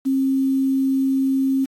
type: tone with quantisation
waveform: sine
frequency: 268.1 Hz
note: C4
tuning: 42 cents sharp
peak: -16 dBFS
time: 0.05-1.66 s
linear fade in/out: 20 ms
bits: 7
effects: AAC 48 kbps